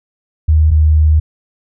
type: tone pair in turn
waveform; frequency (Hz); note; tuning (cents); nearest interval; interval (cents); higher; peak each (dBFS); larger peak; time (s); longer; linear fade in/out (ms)
sine; 77.78 / 77.24; D#2 / D#2; 0 / -12; unison; 12; first; -6; neither; 0.48-0.71 / 0.71-1.2; second; 10
effects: none